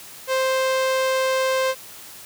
sawtooth tone with low-pass filter, 524 Hz, C5, 2 cents sharp, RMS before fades -21 dBFS, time 0.27-1.75 s, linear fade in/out 50 ms, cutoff 9600 Hz, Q 0.5, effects white hiss -41 dBFS RMS until 2.25 s + high-pass 60 Hz 12 dB/octave

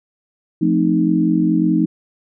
sine chord, F dominant seventh, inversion none, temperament equal, 174.61 / 220 / 261.6 / 311.1 Hz, F3 / A3 / C4 / Eb4, 0 / 0 / 0 / 0 cents, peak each -18 / -20 / -21 / -16 dBFS, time 0.61-1.86 s, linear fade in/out 10 ms, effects none

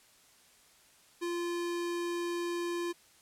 square tone, 346.1 Hz, F4, 16 cents flat, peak -33 dBFS, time 1.21-2.93 s, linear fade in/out 20 ms, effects white hiss -62 dBFS RMS until 3.21 s + low-pass 11000 Hz 12 dB/octave

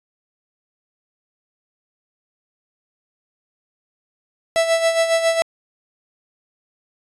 45% pulse tone with tremolo, 660 Hz, E5, 2 cents sharp, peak -13 dBFS, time 4.56-5.42 s, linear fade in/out 0 ms, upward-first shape sine, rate 7.3 Hz, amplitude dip 60%, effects resampled to 24000 Hz

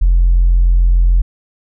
triangle tone with tanh clipping, 43.47 Hz, F1, 7 cents flat, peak -7 dBFS, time 0.01-1.22 s, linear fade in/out 10 ms, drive 5 dB, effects none

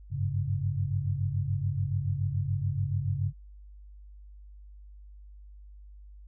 sine tone cluster, 94.9 / 101.9 / 138.8 Hz, F#2 / G#2 / C#3, +44 / -32 / +3 cents, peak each -31 dBFS, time 0.1-3.33 s, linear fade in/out 50 ms, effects added 50 Hz sine -46 dBFS peak until 6.27 s

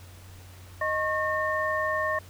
sine tone cluster, 622 / 1089 / 1822 Hz, D#5 / C#6 / A#6, -1 / -31 / -40 cents, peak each -29 dBFS, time 0.81-2.19 s, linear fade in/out 5 ms, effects added 91 Hz sine -46 dBFS peak until 2.29 s + pink hiss -52 dBFS RMS until 2.29 s

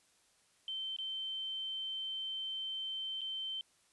sine tone with dropouts, 3100 Hz, G7, 20 cents flat, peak -37 dBFS, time 0.68-3.61 s, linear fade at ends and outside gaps 1 ms, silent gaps 0.964-0.986 / 3.209-3.215 s, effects white hiss -70 dBFS RMS until 3.92 s + resampled to 24000 Hz

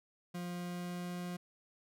40% pulse tone with pitch glide, 176.1 to 177.32 Hz, F3 to F3, +15 to +27 cents, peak -38 dBFS, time 0.34-1.37 s, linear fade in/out 10 ms, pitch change +12 cents, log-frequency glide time 0.46-1.17 s, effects none

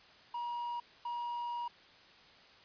triangle tone bursts at uneven times, 955 Hz, A#5, 42 cents sharp, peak -34 dBFS, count 2, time 0.34-0.8 / 1.05-1.68 s, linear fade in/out 5 ms, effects white hiss -59 dBFS RMS until 2.64 s + resampled to 11025 Hz

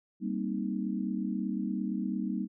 sine chord, C minor seventh, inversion second, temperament equal, 196 / 233.1 / 261.6 / 311.1 Hz, G3 / Bb3 / C4 / Eb4, 0 / 0 / 0 / 0 cents, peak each -33 / -35 / -38 / -37 dBFS, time 0.2-2.48 s, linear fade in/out 50 ms, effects none

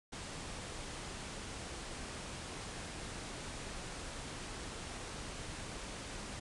pink low-pass noise, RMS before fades -45 dBFS, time 0.12-6.4 s, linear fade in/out 10 ms, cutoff 10000 Hz, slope 96 dB/octave, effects none

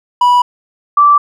triangle / sine tone pair in turn, 980 / 1165.4 Hz, B5 / D6, -14 / -14 cents, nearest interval minor third, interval 300 cents, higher second, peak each -4 dBFS, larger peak neither, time 0.21-0.42 / 0.97-1.18 s, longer neither, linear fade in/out 5 ms, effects none

